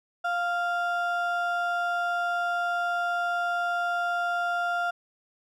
triangle ring-modulated tone, 1046.5 Hz, C6, in tune, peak -20 dBFS, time 0.24-4.91 s, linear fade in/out 10 ms, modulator 346 Hz, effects none

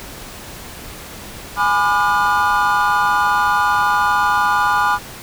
triangle chord, G# diminished seventh, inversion none, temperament just, 830.6 / 996.7 / 1196.1 / 1435.3 Hz, G#5 / B5 / D6 / F6, 0 / +16 / +31 / +47 cents, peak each -17 dBFS, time 1.56-4.99 s, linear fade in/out 50 ms, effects pink hiss -34 dBFS RMS until 5.22 s

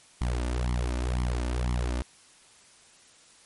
sawtooth tone with flanger, 61 Hz, B1, 21 cents flat, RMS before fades -28 dBFS, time 0.21-2.02 s, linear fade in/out 0 ms, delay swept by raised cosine 0.92 to 3.42 ms, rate 2 Hz, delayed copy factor +0.85, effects white hiss -56 dBFS RMS until 3.45 s + MP3 48 kbps

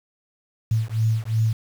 sine beating tone pair, 110 / 112.8 Hz, A2 / A2, 0 / +44 cents, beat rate 2.8 Hz, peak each -22 / -22 dBFS, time 0.71-1.53 s, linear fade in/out 5 ms, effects 7-bit

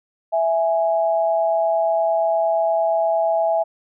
sine tone pair together, 659.3 / 830.7 Hz, E5 / G#5, 0 / 0 cents, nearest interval major third, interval 400 cents, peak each -17 / -22 dBFS, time 0.32-3.64 s, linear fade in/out 20 ms, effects none

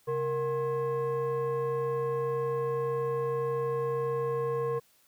sine tone with frequency modulation, 466.2 Hz, A#4, in tune, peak -26 dBFS, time 0.07-4.8 s, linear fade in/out 20 ms, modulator 601 Hz, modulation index 0.72, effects tanh soft clip ceiling -24 dBFS + white hiss -65 dBFS RMS until 5.07 s

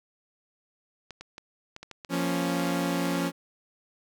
clicks, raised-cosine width 0.2 ms, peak -24 dBFS, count 7, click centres 1.107 / 1.21 / 1.381 / 1.764 / 1.83 / 1.913 / 2.048 s
sawtooth chord, Bb minor, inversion second, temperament equal, 174.61 / 233.1 / 277.2 Hz, F3 / Bb3 / Db4, 0 / 0 / 0 cents, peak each -25 / -31 / -25 dBFS, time 2.09-3.32 s, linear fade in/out 50 ms
effects none

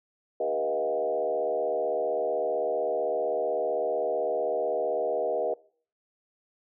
sine tone with frequency modulation, 554.4 Hz, C#5, in tune, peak -25 dBFS, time 0.4-5.54 s, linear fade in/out 5 ms, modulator 75.7 Hz, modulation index 2, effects noise-tail reverb RT60 0.5 s tail -23 dB re dry

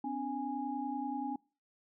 sine tone cluster, 257 / 287.4 / 827 Hz, C4 / D4 / G#5, -31 / -37 / -8 cents, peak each -39 / -39 / -38 dBFS, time 0.04-1.36 s, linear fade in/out 5 ms, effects noise-tail reverb RT60 0.4 s tail -26 dB re dry

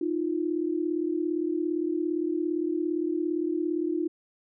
sine tone pair together, 311.1 / 348.6 Hz, D#4 / F4, 0 / -3 cents, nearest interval major second, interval 197 cents, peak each -28 dBFS, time 0.01-4.08 s, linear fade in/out 5 ms, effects none

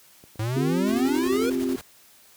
clicks, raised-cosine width 2 ms, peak -34 dBFS, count 7, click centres 0.239 / 0.357 / 0.476 / 0.894 / 0.935 / 1.152 / 1.381 s
square exponential sweep, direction up, 105.7 to 493.9 Hz, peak -25 dBFS, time 0.39-1.5 s, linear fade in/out 5 ms
sine chord, C suspended fourth, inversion none, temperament equal, 261.6 / 349.2 / 392 Hz, C4 / F4 / G4, 0 / 0 / 0 cents, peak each -24 / -29 / -30 dBFS, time 0.56-1.76 s, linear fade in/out 5 ms
pink noise with tremolo, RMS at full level -38 dBFS, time 0.87-1.81 s, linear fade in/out 0 ms, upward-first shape square, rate 11 Hz, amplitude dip 45%
effects white hiss -54 dBFS RMS until 2.36 s + high-pass 60 Hz 12 dB/octave

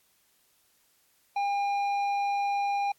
triangle tone with tanh clipping, 805 Hz, G5, 46 cents sharp, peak -27 dBFS, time 1.36-2.92 s, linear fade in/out 5 ms, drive 13 dB, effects white hiss -67 dBFS RMS until 2.98 s + AAC 64 kbps

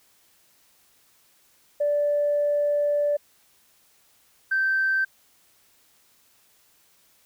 sine tone pair in turn, 584 / 1555.7 Hz, D5 / G6, -10 / -14 cents, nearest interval octave + perfect fourth, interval 1696 cents, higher second, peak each -19 dBFS, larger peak neither, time 1.8-3.17 / 4.51-5.05 s, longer first, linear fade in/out 10 ms, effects tanh soft clip ceiling -15 dBFS + white hiss -61 dBFS RMS until 7.25 s

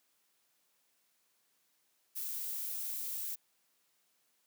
violet noise, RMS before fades -39 dBFS, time 2.15-3.36 s, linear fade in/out 20 ms, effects white hiss -75 dBFS RMS until 4.46 s + high-pass 150 Hz 12 dB/octave

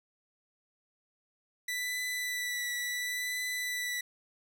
sawtooth tone with vibrato, 1975.5 Hz, B6, in tune, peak -29 dBFS, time 1.68-4.01 s, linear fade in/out 5 ms, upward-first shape triangle, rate 0.71 Hz, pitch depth 21 cents each way, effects none

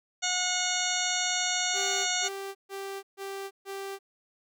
harmonic tone, 726 Hz, F#5, 33 cents flat, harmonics 1 / 2 / 3 / 4 / 5 / 6 / 8 / 9 / 10, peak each -35 / -35 / -35 / -35 / -35 / -35 / -35 / -35 / -35 dBFS, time 0.22-2.29 s, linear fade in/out 20 ms
sawtooth tone bursts, 392 Hz, G4, in tune, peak -31 dBFS, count 5, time 1.73-3.99 s, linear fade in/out 50 ms, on 340 ms, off 140 ms
effects none

